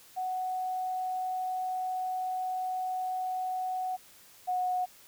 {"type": "tone pair in turn", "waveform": "sine", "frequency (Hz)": [742, 731.4], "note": ["F#5", "F#5"], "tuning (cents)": [5, -20], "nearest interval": "unison", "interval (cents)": 25, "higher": "first", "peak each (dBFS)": [-30, -27], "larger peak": "second", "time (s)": [[0.16, 3.97], [4.47, 4.86]], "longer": "first", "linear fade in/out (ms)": 20, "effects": ["white hiss -56 dBFS RMS until 5.07 s"]}